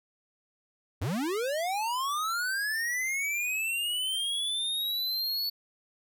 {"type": "linear sweep", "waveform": "square", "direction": "up", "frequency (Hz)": [75.8, 4459], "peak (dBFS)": -29, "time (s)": [1.01, 5.5], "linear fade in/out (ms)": 10, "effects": []}